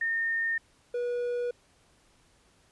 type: tone pair in turn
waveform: sine / triangle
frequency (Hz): 1826 / 484.9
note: A#6 / B4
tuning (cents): -36 / -32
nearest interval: octave + major seventh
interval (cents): 2296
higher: first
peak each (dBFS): -26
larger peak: neither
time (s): 0.01-0.58 / 0.94-1.51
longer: neither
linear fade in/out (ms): 5
effects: pink hiss -64 dBFS RMS until 2.71 s + resampled to 24000 Hz